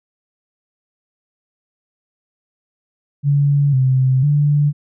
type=tone with pitch steps; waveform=sine; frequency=142.7 / 130.6 / 146.2 Hz; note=D3 / C3 / D3; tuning=-49 / -3 / -7 cents; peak=-11 dBFS; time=3.23-4.73 s; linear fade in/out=50 ms; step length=500 ms; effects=none